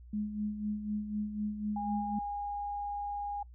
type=tone with tremolo; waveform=sine; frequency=210 Hz; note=G#3; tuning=19 cents sharp; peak=-30 dBFS; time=0.13-2.19 s; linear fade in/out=5 ms; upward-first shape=sine; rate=4 Hz; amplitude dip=60%
type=tone; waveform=sine; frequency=817 Hz; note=G#5; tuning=29 cents flat; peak=-34 dBFS; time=1.76-3.43 s; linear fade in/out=5 ms
effects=noise-tail reverb RT60 0.1 s tail -25 dB re dry + added 60 Hz sine -49 dBFS peak until 3.54 s